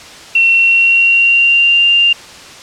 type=tone with pitch glide; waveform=sine; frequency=2718 to 2790 Hz; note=F7 to F7; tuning=-48 to -2 cents; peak=-6 dBFS; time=0.35-2.13 s; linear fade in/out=5 ms; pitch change=+46 cents; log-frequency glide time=0.52-1.85 s; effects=white hiss -33 dBFS RMS until 2.62 s + low-pass 6000 Hz 12 dB/octave